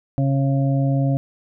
harmonic tone, 136.7 Hz, C#3, 24 cents flat, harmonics 1 / 2 / 4 / 5, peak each -17 / -23 / -29 / -31 dBFS, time 0.18-1.17 s, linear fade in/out 0 ms, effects none

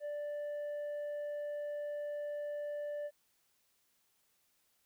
triangle tone with tanh clipping, 587.3 Hz, D5, in tune, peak -38 dBFS, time 0-3.11 s, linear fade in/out 50 ms, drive 8 dB, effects white hiss -75 dBFS RMS until 4.85 s

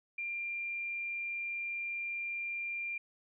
sine tone, 2385 Hz, D7, 26 cents sharp, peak -35 dBFS, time 0.18-2.98 s, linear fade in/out 5 ms, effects none

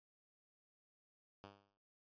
5% pulse tone with exponential decay, 100 Hz, G2, 35 cents sharp, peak -40 dBFS, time 1.44-1.78 s, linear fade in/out 0 ms, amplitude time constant 73 ms, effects resampled to 11025 Hz

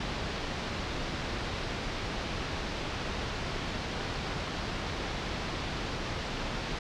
pink low-pass noise, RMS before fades -35 dBFS, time 0-6.79 s, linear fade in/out 5 ms, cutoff 5000 Hz, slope 24 dB/octave, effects none

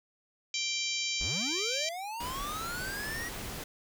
harmonic tone, 784 Hz, G5, in tune, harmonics 3 / 4 / 5 / 6 / 7 / 8 / 9, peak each -36 / -37 / -38 / -39 / -39 / -40 / -41 dBFS, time 0.54-1.89 s, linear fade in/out 2 ms
square linear sweep, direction up, 31.44 to 1928 Hz, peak -37 dBFS, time 1.2-3.29 s, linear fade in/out 10 ms
pink noise, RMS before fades -40 dBFS, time 2.2-3.64 s, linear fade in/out 5 ms
effects none

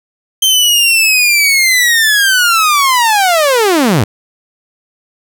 sawtooth linear sweep, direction down, 3136 to 88.8 Hz, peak -4 dBFS, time 0.42-4.04 s, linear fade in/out 5 ms, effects none

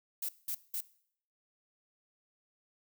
violet noise bursts, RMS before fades -36 dBFS, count 3, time 0.22-0.807 s, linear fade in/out 5 ms, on 69 ms, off 190 ms, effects noise-tail reverb RT60 0.6 s tail -19 dB re dry

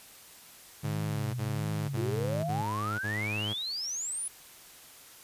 sine tone with vibrato, 140.2 Hz, C#3, 20 cents sharp, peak -32 dBFS, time 0.83-2.62 s, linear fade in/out 10 ms, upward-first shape sine, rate 1.4 Hz, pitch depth 200 cents each way
sawtooth tone bursts, 105.7 Hz, G#2, 31 cents sharp, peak -29 dBFS, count 5, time 0.83-3.54 s, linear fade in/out 20 ms, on 510 ms, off 40 ms
sine exponential sweep, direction up, 328.2 to 10280 Hz, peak -32 dBFS, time 1.97-4.28 s, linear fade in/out 2 ms
effects white hiss -52 dBFS RMS until 5.23 s + resampled to 32000 Hz

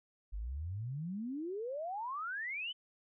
sine exponential sweep, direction up, 46.83 to 3100 Hz, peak -37 dBFS, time 0.32-2.73 s, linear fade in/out 20 ms, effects none

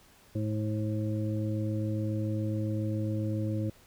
harmonic tone, 107.3 Hz, A2, 43 cents flat, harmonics 1 / 2 / 3 / 5, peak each -30 / -36 / -35 / -40 dBFS, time 0.35-3.7 s, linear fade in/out 5 ms, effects pink hiss -59 dBFS RMS until 3.86 s

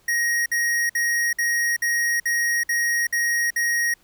square tone bursts, 1881 Hz, A#6, 15 cents sharp, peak -20 dBFS, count 9, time 0.08-3.94 s, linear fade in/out 5 ms, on 380 ms, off 55 ms, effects pink hiss -59 dBFS RMS until 4.03 s

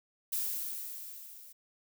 violet noise with level ramp, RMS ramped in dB -32 to -53 dBFS, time 0.32-1.53 s, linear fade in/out 10 ms, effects none

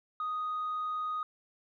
sine tone, 1244.5 Hz, D#6, in tune, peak -30 dBFS, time 0.2-1.23 s, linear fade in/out 2 ms, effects tanh soft clip ceiling -29 dBFS

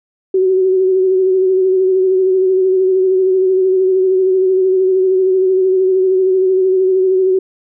sine tone with vibrato, 375.7 Hz, F#4, 26 cents sharp, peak -9 dBFS, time 0.34-7.39 s, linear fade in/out 5 ms, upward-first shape sine, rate 13 Hz, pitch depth 31 cents each way, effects none

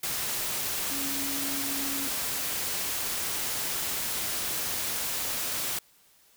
sine tone in noise, 277.2 Hz, C#4, in tune, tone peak -36 dBFS, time 0.91-2.08 s, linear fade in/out 5 ms, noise white, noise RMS -31 dBFS, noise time 0.03-5.79 s, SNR -8 dB, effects white hiss -61 dBFS RMS until 6.36 s

